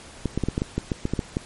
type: clicks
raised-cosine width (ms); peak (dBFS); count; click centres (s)
3; -10; 12; 0.257 / 0.376 / 0.437 / 0.486 / 0.579 / 0.619 / 0.78 / 0.918 / 1.054 / 1.136 / 1.192 / 1.369
effects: pink hiss -44 dBFS RMS until 1.45 s + MP3 48 kbps